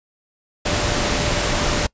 sine tone in noise, 591 Hz, D5, 11 cents sharp, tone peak -28 dBFS, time 0.65-1.87 s, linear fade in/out 10 ms, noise pink, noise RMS -20 dBFS, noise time 0.65-1.87 s, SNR -11 dB, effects noise-tail reverb RT60 0.1 s tail -24 dB re dry + resampled to 16000 Hz

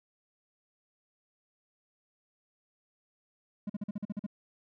triangle tone bursts, 205.8 Hz, G#3, 16 cents flat, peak -30 dBFS, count 9, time 3.67-4.265 s, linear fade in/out 5 ms, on 27 ms, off 44 ms, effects none

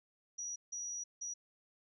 sine tone bursts at uneven times, 5810 Hz, F#8, 32 cents flat, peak -39 dBFS, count 3, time 0.38-0.56 / 0.72-1.04 / 1.21-1.34 s, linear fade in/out 10 ms, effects none

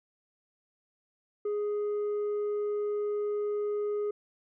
sine tone with tanh clipping, 415.3 Hz, G#4, in tune, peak -29 dBFS, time 1.45-4.11 s, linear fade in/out 5 ms, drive 3 dB, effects none

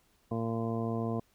harmonic tone, 114.3 Hz, A#2, 34 cents flat, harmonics 1 / 2 / 3 / 4 / 5 / 6 / 7 / 8 / 9, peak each -35 / -34 / -40 / -38 / -46 / -40 / -53 / -54 / -44 dBFS, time 0.31-1.2 s, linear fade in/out 5 ms, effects pink hiss -69 dBFS RMS until 1.34 s

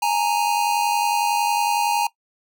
square tone pair together, 834.1 / 925 Hz, G#5 / A#5, +7 / -14 cents, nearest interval major second, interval 179 cents, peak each -22 dBFS, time 0.02-2.07 s, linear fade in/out 5 ms, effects noise-tail reverb RT60 0.1 s tail -18 dB re dry

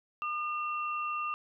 sine tone pair together, 1209.8 / 2718 Hz, D#6 / F7, -49 / -48 cents, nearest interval octave + major second, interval 1401 cents, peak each -32 / -38 dBFS, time 0.22-1.34 s, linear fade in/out 0 ms, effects none

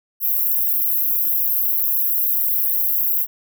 pink high-pass noise, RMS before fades -19 dBFS, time 0.2-3.27 s, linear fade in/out 50 ms, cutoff 12000 Hz, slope 96 dB/octave, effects none

